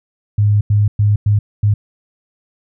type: tone bursts at uneven times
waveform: sine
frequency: 103.83 Hz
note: G#2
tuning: in tune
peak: -9 dBFS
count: 5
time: 0.38-0.61 / 0.7-0.88 / 0.99-1.16 / 1.26-1.39 / 1.63-1.74 s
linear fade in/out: 5 ms
effects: none